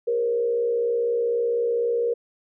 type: tone with frequency modulation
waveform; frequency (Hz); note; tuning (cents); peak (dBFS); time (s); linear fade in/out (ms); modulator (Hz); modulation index
sine; 471; A#4; +18; -20; 0.07-2.14; 10; 64.1; 0.53
effects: none